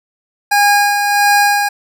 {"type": "tone with tremolo", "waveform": "25% pulse", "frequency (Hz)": 817, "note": "G#5", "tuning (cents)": -29, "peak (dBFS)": -4, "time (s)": [0.51, 1.69], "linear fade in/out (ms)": 10, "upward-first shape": "sine", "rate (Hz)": 1.5, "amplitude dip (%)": 45, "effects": []}